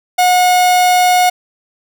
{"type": "tone", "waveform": "45% pulse", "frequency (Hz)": 725, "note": "F#5", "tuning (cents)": -35, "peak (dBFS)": -8, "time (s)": [0.18, 1.3], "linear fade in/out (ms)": 10, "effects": []}